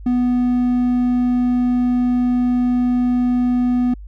triangle tone, 246.9 Hz, B3, in tune, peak -12 dBFS, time 0.06-3.94 s, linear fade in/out 5 ms, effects added 50 Hz sine -32 dBFS peak until 4.07 s

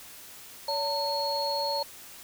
sine tone cluster, 568 / 904 / 4323 Hz, C#5 / A5 / C#8, +42 / +47 / -44 cents, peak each -31 dBFS, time 0.68-1.83 s, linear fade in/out 5 ms, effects white hiss -47 dBFS RMS until 2.23 s

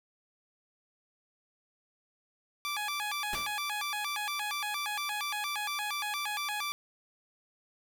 15% pulse tone with vibrato, 989 Hz, B5, 2 cents sharp, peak -26 dBFS, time 2.65-6.72 s, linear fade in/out 0 ms, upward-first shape square, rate 4.3 Hz, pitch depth 290 cents each way
pink noise with exponential decay, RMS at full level -36 dBFS, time 3.33-3.6 s, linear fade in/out 1 ms, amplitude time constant 57 ms
effects none

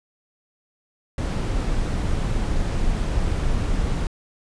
brown noise, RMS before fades -22 dBFS, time 1.18-4.07 s, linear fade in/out 2 ms, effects resampled to 22050 Hz

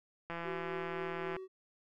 click train, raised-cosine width 0.5 ms, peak -26 dBFS, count 181, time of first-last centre 0.3-1.365 s, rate 169 Hz
triangle tone with tremolo, 377.5 Hz, F#4, 35 cents sharp, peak -36 dBFS, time 0.43-1.48 s, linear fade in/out 50 ms, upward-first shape triangle, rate 3.8 Hz, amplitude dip 45%
effects none

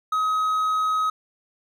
triangle tone, 1268 Hz, D#6, 32 cents sharp, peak -18 dBFS, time 0.12-1.1 s, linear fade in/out 5 ms, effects none

